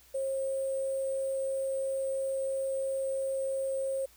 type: tone with sample-and-hold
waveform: sine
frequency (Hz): 537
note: C5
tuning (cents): +45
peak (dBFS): -29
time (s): 0.14-4.06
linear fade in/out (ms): 10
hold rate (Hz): 8820
effects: added 60 Hz sine -64 dBFS peak until 4.16 s + white hiss -60 dBFS RMS until 4.16 s